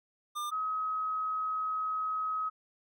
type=tone pair in turn; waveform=square / sine; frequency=1200 / 1271.7 Hz; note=D6 / D#6; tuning=+37 / +37 cents; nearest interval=minor second; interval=100 cents; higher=second; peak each=-34 / -30 dBFS; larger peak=second; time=0.35-0.51 / 0.51-2.5 s; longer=second; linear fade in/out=20 ms; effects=none